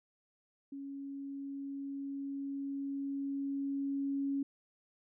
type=tone with level ramp; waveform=sine; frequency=277.2 Hz; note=C#4; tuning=in tune; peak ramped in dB=-41 to -31 dBFS; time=0.72-4.43 s; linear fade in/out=5 ms; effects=none